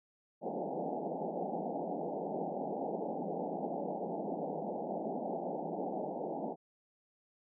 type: band-pass noise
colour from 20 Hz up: white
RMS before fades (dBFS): -38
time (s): 0.41-6.56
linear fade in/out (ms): 50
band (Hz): 160 to 840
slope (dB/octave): 96
effects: none